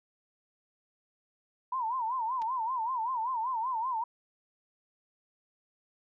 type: tone with vibrato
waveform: sine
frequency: 962 Hz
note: B5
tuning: 46 cents flat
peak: -29 dBFS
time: 1.72-4.04 s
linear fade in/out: 5 ms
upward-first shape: sine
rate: 5.2 Hz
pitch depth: 160 cents each way
type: clicks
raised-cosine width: 0.2 ms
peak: -32 dBFS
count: 2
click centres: 2.418 / 2.422 s
effects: none